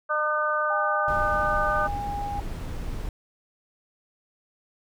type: harmonic tone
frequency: 302.9 Hz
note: D#4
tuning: 46 cents flat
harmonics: 2 / 3 / 4 / 5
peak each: -28 / -35 / -25 / -28 dBFS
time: 0.09-1.88 s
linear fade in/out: 20 ms
type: tone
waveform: sine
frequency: 813 Hz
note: G#5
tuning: 37 cents flat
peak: -29 dBFS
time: 0.7-2.4 s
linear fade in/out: 2 ms
type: noise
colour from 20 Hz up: brown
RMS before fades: -32 dBFS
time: 1.08-3.09 s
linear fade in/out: 2 ms
effects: none